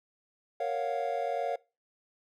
triangle chord, Gb major seventh, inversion first, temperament equal, 466.2 / 554.4 / 698.5 / 740 Hz, Bb4 / Db5 / F5 / Gb5, 0 / 0 / 0 / 0 cents, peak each -34 / -32 / -31 / -36 dBFS, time 0.6-1.56 s, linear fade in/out 5 ms, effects noise-tail reverb RT60 0.3 s tail -23 dB re dry

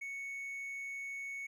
triangle tone, 2217 Hz, C#7, in tune, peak -38 dBFS, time 0.01-1.47 s, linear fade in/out 10 ms, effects none

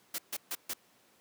white noise bursts, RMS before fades -36 dBFS, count 4, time 0.14-0.736 s, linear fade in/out 5 ms, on 44 ms, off 140 ms, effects pink hiss -65 dBFS RMS until 1.2 s + high-pass 200 Hz 12 dB/octave

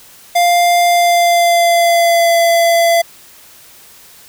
square tone with pitch glide, 698.5 to 677 Hz, F5 to E5, 0 to +46 cents, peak -9 dBFS, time 0.35-3.02 s, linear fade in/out 10 ms, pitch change -54 cents, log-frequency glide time 0.85-2.35 s, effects white hiss -41 dBFS RMS until 4.28 s

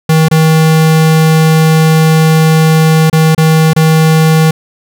square tone with dropouts, 158.9 Hz, D#3, 37 cents sharp, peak -5 dBFS, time 0.09-4.51 s, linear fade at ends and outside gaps 5 ms, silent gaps 0.285-0.312 / 3.099-3.128 / 3.349-3.378 / 3.734-3.762 s, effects none

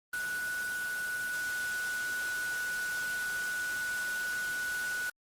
sine tone in noise, 1476 Hz, F#6, 5 cents flat, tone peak -32 dBFS, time 0.13-5.1 s, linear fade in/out 5 ms, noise white, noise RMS -41 dBFS, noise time 0.13-5.1 s, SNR +6 dB, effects low-pass 12000 Hz 12 dB/octave + Opus 24 kbps

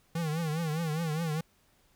square tone with vibrato, 160 Hz, D#3, 49 cents sharp, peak -30 dBFS, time 0.15-1.41 s, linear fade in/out 5 ms, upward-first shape triangle, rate 4.9 Hz, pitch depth 130 cents each way, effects pink hiss -67 dBFS RMS until 1.95 s

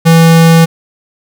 square tone, 164.81 Hz, E3, in tune, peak -3 dBFS, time 0.05-0.66 s, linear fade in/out 20 ms, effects none

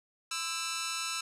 10% pulse tone with amplitude modulation, 1322 Hz, E6, 5 cents sharp, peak -21 dBFS, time 0.31-1.21 s, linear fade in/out 5 ms, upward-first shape sine, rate 294 Hz, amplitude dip 85%, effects resampled to 32000 Hz + 10-bit

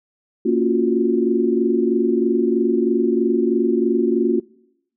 sine chord, Gb major seventh, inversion first, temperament just, 231.2 / 277.5 / 346.9 / 370 Hz, Bb3 / Db4 / F4 / Gb4, -14 / +2 / -12 / 0 cents, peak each -20 / -23 / -19 / -20 dBFS, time 0.45-4.4 s, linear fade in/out 10 ms, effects noise-tail reverb RT60 0.8 s tail -23 dB re dry

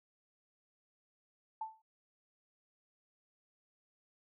sine tone with exponential decay, 881 Hz, A5, 2 cents sharp, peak -34 dBFS, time 1.61-1.82 s, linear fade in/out 5 ms, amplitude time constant 44 ms, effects none

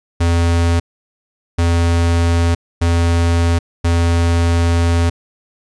square tone bursts at uneven times, 84.9 Hz, F2, 48 cents flat, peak -12 dBFS, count 4, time 0.2-0.8 / 1.58-2.55 / 2.81-3.59 / 3.84-5.1 s, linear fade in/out 10 ms, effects resampled to 22050 Hz + 9-bit

